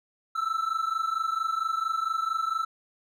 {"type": "tone pair together", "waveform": "triangle", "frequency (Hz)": [1310, 1334.4], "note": ["E6", "E6"], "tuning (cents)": [-11, 21], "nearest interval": "unison", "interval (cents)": 32, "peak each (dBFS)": -27, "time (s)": [0.35, 2.65], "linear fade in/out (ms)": 10, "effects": []}